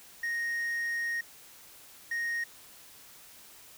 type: tone pair in turn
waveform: triangle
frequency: 1864.7 / 1864.7 Hz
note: A#6 / A#6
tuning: 0 / 0 cents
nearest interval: unison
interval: 0 cents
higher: neither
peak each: -28 / -28 dBFS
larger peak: neither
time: 0.23-1.21 / 2.11-2.44 s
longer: first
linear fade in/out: 5 ms
effects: white hiss -53 dBFS RMS until 3.77 s